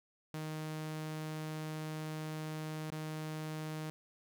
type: tone with dropouts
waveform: sawtooth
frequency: 155.7 Hz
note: D#3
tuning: 2 cents sharp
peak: -35 dBFS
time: 0.34-3.9 s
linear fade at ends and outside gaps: 0 ms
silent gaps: 2.903-2.92 s
effects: none